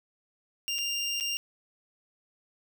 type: tone with dropouts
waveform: 25% pulse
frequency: 2794 Hz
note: F7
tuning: in tune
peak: -25 dBFS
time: 0.68-1.37 s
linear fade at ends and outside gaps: 0 ms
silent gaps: 0.783-0.787 / 1.2-1.208 s
effects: 11-bit